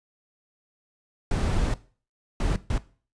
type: noise bursts at uneven times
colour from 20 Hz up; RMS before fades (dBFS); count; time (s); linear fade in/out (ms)
brown; -24; 3; 1.31-1.74 / 2.4-2.56 / 2.7-2.78; 2
effects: noise-tail reverb RT60 0.4 s tail -18 dB re dry + resampled to 22050 Hz